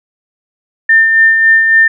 sine tone with tremolo, 1800 Hz, A6, 39 cents sharp, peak -3 dBFS, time 0.89-1.88 s, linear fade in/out 5 ms, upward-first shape sine, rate 3.6 Hz, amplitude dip 40%, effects none

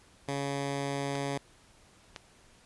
10% pulse tone, 140 Hz, C#3, 18 cents sharp, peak -23 dBFS, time 0.28-1.38 s, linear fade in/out 5 ms
clicks, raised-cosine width 0.2 ms, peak -22 / -22 dBFS, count 2, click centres 1.154 / 2.162 s
effects pink hiss -60 dBFS RMS until 2.65 s + resampled to 24000 Hz

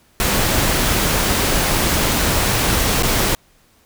pink noise with dropouts, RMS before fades -17 dBFS, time 0.2-3.35 s, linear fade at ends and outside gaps 1 ms, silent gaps 3.024-3.032 s, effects pink hiss -55 dBFS RMS until 3.85 s

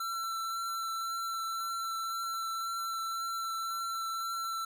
square tone with vibrato, 1345 Hz, E6, 34 cents sharp, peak -34 dBFS, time 0-4.65 s, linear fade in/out 5 ms, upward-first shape triangle, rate 1.9 Hz, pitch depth 12 cents each way, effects none

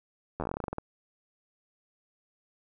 slowing click train, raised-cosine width 1 ms, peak -19 dBFS, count 15, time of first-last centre 0.4-0.784 s, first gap 11 ms, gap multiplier 1.13, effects none

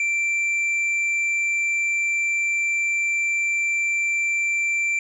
sine tone with hard clipping, 2349 Hz, D7, in tune, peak -21 dBFS, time 0-4.99 s, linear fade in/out 2 ms, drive 4 dB, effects resampled to 32000 Hz

